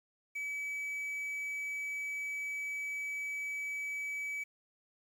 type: tone with quantisation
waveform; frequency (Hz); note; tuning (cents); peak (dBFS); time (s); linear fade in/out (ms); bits
triangle; 2288; D7; -46; -34; 0.35-4.44; 10; 10
effects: none